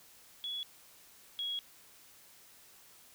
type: tone pair in turn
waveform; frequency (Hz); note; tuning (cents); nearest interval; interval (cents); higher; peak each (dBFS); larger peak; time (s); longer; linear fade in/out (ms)
sine; 3380 / 3320; G#7 / G#7; +30 / -1; unison; 31; first; -36 / -34; second; 0.44-0.63 / 1.39-1.59; second; 0
effects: white hiss -59 dBFS RMS until 3.14 s